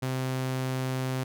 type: tone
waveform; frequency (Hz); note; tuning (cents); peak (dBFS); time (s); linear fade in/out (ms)
sawtooth; 130; C3; -11; -24; 0.02-1.24; 10
effects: none